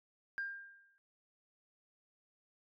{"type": "tone with exponential decay", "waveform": "sine", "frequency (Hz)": 1599, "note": "G6", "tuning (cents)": 34, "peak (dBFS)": -33, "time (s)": [0.38, 0.98], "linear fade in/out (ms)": 0, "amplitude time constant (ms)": 130, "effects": ["tanh soft clip ceiling -32 dBFS"]}